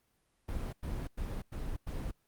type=noise bursts; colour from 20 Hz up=brown; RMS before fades=-37 dBFS; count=5; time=0.48-2.114 s; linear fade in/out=10 ms; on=250 ms; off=96 ms; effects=pink hiss -75 dBFS RMS until 2.27 s + Opus 32 kbps